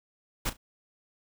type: noise with echo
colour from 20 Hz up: pink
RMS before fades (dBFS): -29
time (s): 0.45-0.5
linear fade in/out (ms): 10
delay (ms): 35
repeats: 2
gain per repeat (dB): -14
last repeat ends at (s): 0.57
effects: none